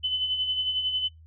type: tone with tremolo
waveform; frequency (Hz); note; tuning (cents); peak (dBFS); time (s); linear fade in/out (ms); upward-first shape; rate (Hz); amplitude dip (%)
sine; 3023; F#7; +36; -22; 0.03-1.09; 20; sine; 11; 50
effects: noise-tail reverb RT60 0.2 s tail -26 dB re dry + added 80 Hz sine -48 dBFS peak until 1.26 s